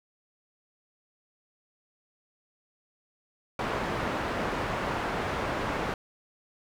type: low-pass noise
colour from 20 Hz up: white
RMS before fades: -31 dBFS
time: 3.59-5.94 s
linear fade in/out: 2 ms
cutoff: 1200 Hz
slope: 12 dB/octave
effects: none

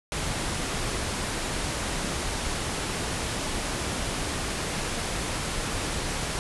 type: low-pass noise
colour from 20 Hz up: pink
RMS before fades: -30 dBFS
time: 0.12-6.39 s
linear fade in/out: 0 ms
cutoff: 11000 Hz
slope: 96 dB/octave
effects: none

